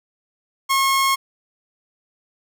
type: tone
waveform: sawtooth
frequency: 1084 Hz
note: C#6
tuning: 39 cents flat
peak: -12 dBFS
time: 0.69-1.16 s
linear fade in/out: 20 ms
effects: none